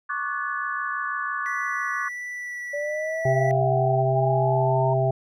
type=chord; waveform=sine; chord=D major seventh; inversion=third; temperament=equal with one note detuned; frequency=1108.7 / 1174.7 / 1480 / 1720.8 Hz; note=C#6 / D6 / F#6 / A6; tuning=0 / 0 / 0 / -39 cents; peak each=-31 dBFS; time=0.09-2.09 s; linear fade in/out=10 ms
type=tone with vibrato; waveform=triangle; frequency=1961 Hz; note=B6; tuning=13 cents flat; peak=-29 dBFS; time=1.46-3.51 s; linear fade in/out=0 ms; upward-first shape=sine; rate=1.5 Hz; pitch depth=8 cents each way
type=linear sweep; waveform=sine; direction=up; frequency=576 to 923 Hz; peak=-26 dBFS; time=2.73-4.94 s; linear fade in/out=10 ms
type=harmonic tone; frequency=131.6 Hz; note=C3; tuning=10 cents sharp; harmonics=1 / 3 / 5 / 6; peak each=-22 / -27 / -23 / -30 dBFS; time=3.25-5.11 s; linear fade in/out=5 ms
effects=none